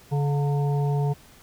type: harmonic tone with a mistuned harmonic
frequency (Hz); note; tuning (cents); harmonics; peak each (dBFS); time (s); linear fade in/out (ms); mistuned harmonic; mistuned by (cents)
143.1; D3; -45; 1 / 3 / 5 / 6; -21 / -31 / -35 / -37; 0.11-1.14; 20; 6; +100
effects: pink hiss -52 dBFS RMS until 1.42 s